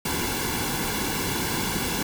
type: noise with comb filter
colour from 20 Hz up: pink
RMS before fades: -27 dBFS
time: 0.05-2.03 s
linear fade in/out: 5 ms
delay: 1.6 ms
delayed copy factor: -0.7
effects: none